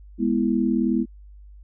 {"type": "chord", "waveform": "sine", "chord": "E major", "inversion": "first", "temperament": "equal", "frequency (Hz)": [207.7, 246.9, 329.6], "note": ["G#3", "B3", "E4"], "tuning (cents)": [0, 0, 0], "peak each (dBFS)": [-23, -22, -24], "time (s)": [0.18, 1.06], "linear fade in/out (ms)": 50, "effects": ["added 50 Hz sine -42 dBFS peak until 1.63 s"]}